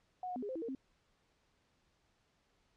sine tone with pitch steps, 733 / 724 / 251.5 / 410.4 / 519 / 327.7 / 460.3 / 265.2 Hz, F#5 / F#5 / B3 / G#4 / C5 / E4 / A#4 / C4, -16 / -38 / +32 / -21 / -14 / -10 / -22 / +23 cents, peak -38 dBFS, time 0.23-0.75 s, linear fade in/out 2 ms, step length 65 ms, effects pink hiss -75 dBFS RMS until 2.76 s + low-pass 6000 Hz 12 dB/octave

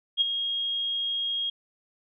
sine tone with ADSR envelope, 3263 Hz, G#7, 31 cents flat, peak -17 dBFS, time 0.17-1.5 s, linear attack 41 ms, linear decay 17 ms, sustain -9 dB, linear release 6 ms, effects none

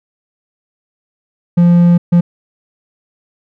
triangle tone bursts at uneven times, 173.5 Hz, F3, 11 cents flat, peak -3 dBFS, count 2, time 1.57-1.98 / 2.12-2.21 s, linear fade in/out 10 ms, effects none

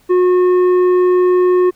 sine tone with tanh clipping, 362.6 Hz, F#4, 35 cents flat, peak -10 dBFS, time 0.09-1.71 s, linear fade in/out 20 ms, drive 8 dB, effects pink hiss -53 dBFS RMS until 1.75 s

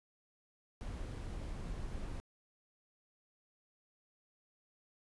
brown noise, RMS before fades -42 dBFS, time 0.81-2.2 s, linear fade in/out 0 ms, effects resampled to 24000 Hz

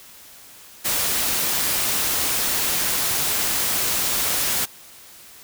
white noise, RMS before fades -22 dBFS, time 0.84-4.66 s, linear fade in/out 20 ms, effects white hiss -45 dBFS RMS until 5.43 s

